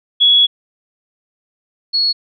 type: tone pair in turn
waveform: sine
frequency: 3364 / 4351 Hz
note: G#7 / C#8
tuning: +22 / -33 cents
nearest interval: major third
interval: 445 cents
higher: second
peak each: -7 / -12 dBFS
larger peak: first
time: 0.2-0.47 / 1.93-2.13 s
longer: first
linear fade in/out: 20 ms
effects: none